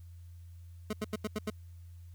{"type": "tone bursts", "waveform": "25% pulse", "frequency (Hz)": 213.4, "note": "G#3", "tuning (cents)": 47, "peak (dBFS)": -28, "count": 6, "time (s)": [0.9, 1.501], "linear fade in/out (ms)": 5, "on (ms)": 31, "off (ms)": 83, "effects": ["added 86 Hz sine -47 dBFS peak until 2.14 s", "white hiss -71 dBFS RMS until 2.14 s"]}